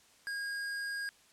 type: tone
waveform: square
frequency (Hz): 1629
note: G#6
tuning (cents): -34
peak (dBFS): -36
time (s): 0.27-1.09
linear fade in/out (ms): 0
effects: white hiss -63 dBFS RMS until 1.32 s + low-pass 9000 Hz 12 dB/octave